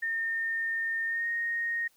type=tone with pitch glide; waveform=sine; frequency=1822 to 1860.3 Hz; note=A#6 to A#6; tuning=-40 to -4 cents; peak=-28 dBFS; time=0.02-1.88 s; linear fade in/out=10 ms; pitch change=+36 cents; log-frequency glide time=1.06-1.27 s; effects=white hiss -66 dBFS RMS until 1.96 s